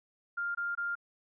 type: tone bursts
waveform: sine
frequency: 1400 Hz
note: F6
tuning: 4 cents sharp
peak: -31 dBFS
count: 3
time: 0.37-0.954 s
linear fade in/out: 10 ms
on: 180 ms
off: 22 ms
effects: none